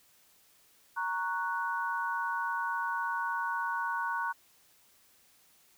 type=chord; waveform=sine; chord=F# major; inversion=first; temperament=equal; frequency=932.3 / 1108.7 / 1480 Hz; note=A#5 / C#6 / F#6; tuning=0 / 0 / 0 cents; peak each=-34 / -36 / -34 dBFS; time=0.96-4.33 s; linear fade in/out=20 ms; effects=white hiss -64 dBFS RMS until 5.77 s